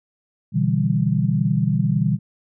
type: chord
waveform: sine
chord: E minor seventh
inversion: second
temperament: equal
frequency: 123.47 / 146.83 / 164.81 / 196 Hz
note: B2 / D3 / E3 / G3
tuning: 0 / 0 / 0 / 0 cents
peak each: -22 dBFS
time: 0.52-2.19 s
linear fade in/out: 50 ms
effects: none